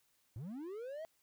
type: linear sweep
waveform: triangle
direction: up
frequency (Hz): 97 to 660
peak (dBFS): -40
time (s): 0.36-1.05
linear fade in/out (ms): 0
effects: white hiss -75 dBFS RMS until 1.22 s